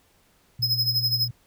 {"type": "tone with vibrato", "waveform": "sine", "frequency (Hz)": 119.4, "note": "A#2", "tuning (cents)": 42, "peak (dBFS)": -29, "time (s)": [0.59, 1.31], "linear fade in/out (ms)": 5, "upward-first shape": "sine", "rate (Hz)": 12, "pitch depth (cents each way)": 17}
{"type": "tone with tremolo", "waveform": "square", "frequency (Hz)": 5110, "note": "D#8", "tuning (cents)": 45, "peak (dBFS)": -19, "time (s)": [0.62, 1.28], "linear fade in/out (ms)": 10, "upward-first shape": "sine", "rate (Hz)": 12, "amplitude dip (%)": 75}
{"effects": ["pink hiss -62 dBFS RMS until 1.46 s"]}